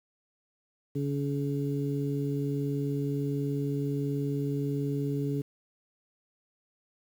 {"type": "harmonic tone", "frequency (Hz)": 141.4, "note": "C#3", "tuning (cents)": 35, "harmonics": [1, 2, 3], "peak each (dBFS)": [-30, -32, -35], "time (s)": [0.95, 5.42], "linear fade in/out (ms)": 10, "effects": ["9-bit"]}